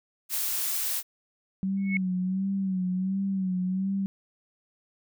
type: noise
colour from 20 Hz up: blue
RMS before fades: -29 dBFS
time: 0.29-1.03 s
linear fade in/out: 50 ms
type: tone with vibrato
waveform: sine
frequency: 189.1 Hz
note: F#3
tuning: 38 cents sharp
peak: -25 dBFS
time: 1.63-4.06 s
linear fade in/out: 0 ms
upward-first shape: sine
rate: 1.4 Hz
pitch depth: 63 cents each way
type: tone with exponential growth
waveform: sine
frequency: 2200 Hz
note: C#7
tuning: 14 cents flat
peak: -22 dBFS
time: 1.77-1.97 s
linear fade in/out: 2 ms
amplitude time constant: 42 ms
effects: none